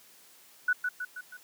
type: tone with echo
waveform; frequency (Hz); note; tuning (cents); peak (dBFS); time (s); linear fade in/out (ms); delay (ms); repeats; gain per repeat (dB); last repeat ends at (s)
sine; 1480; F#6; 0; -22; 0.68-0.73; 5; 160; 4; -5; 1.37
effects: white hiss -57 dBFS RMS until 1.43 s + high-pass 150 Hz 12 dB/octave